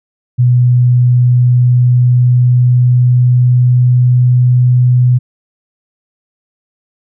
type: tone with pitch glide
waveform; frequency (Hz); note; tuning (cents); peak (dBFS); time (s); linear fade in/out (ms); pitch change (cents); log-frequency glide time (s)
sine; 123.47 to 124.54; B2 to B2; 0 to +15; -5; 0.38-5.19; 20; +15; 1.17-4.61
effects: none

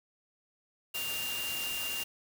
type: tone in noise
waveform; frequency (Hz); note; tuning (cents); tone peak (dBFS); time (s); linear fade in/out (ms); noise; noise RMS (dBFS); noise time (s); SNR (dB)
sine; 2794; F7; 0; -35; 0.94-2.04; 10; white; -38; 0.94-2.04; 0
effects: none

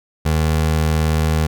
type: tone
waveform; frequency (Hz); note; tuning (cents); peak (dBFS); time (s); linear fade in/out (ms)
25% pulse; 78.4; D#2; +14; -11; 0.25-1.47; 10
effects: none

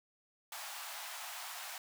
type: high-pass noise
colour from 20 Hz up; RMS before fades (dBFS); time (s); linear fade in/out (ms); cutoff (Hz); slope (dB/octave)
pink; -45; 0.52-1.78; 2; 690; 48
effects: none

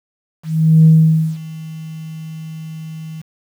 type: tone with ADSR envelope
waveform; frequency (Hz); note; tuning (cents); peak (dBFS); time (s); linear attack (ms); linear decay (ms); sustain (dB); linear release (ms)
sine; 159.3; D#3; +41; -3; 0.43-3.22; 420; 520; -23; 11
effects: tanh soft clip ceiling 0 dBFS + 7-bit

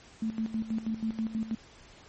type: tone with tremolo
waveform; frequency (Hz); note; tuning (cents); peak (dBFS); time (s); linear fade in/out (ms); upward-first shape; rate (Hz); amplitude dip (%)
sine; 221.9; A3; +15; -27; 0.22-1.55; 5; square; 6.2; 75
effects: pink hiss -54 dBFS RMS until 2.08 s + MP3 32 kbps

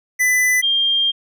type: tone pair in turn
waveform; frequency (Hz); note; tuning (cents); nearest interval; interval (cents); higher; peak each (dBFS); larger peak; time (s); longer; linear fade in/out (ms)
square / sine; 2000 / 3200; B6 / G7; +21 / +35; minor sixth; 814; second; -14 / -14; neither; 0.19-0.62 / 0.62-1.12; second; 20
effects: none

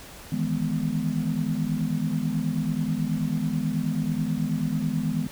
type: chord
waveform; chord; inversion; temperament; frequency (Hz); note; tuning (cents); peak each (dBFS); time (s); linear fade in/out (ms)
sine; E major seventh; third; equal; 155.56 / 164.81 / 207.7 / 246.9; D#3 / E3 / G#3 / B3; 0 / 0 / 0 / 0; -29; 0.32-5.27; 5
effects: pink hiss -44 dBFS RMS until 5.31 s

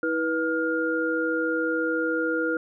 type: tone cluster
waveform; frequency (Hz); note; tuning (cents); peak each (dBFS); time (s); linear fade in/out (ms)
sine; 322.1 / 488.3 / 1414; E4 / B4 / F6; -40 / -20 / +21; -27; 0.03-2.57; 2
effects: none

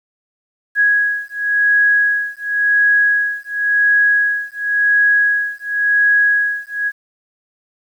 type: beating tone pair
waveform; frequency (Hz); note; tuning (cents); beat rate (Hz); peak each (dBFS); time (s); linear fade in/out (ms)
sine; 1661.2 / 1662.13; G#6 / G#6; 0 / +1; 0.93; -15 / -15; 0.75-6.92; 50
effects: 8-bit

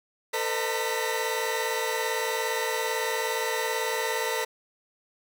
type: tone cluster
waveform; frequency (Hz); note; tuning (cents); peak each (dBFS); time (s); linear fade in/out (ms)
sawtooth; 448.2 / 507 / 610 / 914 / 1967; A4 / B4 / D#5 / A#5 / B6; +32 / +45 / -34 / -34 / -7; -27 / -29 / -33 / -30 / -29; 0.33-4.45; 10
effects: none

